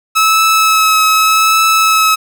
sawtooth tone with vibrato, 1296 Hz, E6, 30 cents flat, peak -4 dBFS, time 0.15-2.16 s, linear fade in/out 20 ms, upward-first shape triangle, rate 0.84 Hz, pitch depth 18 cents each way, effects none

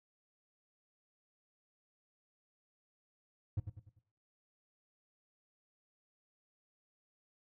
triangle tone with echo, 102.7 Hz, G#2, 19 cents flat, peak -29 dBFS, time 3.57-3.6 s, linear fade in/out 5 ms, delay 98 ms, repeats 4, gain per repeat -8 dB, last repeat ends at 3.992 s, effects noise-tail reverb RT60 0.6 s tail -18 dB re dry

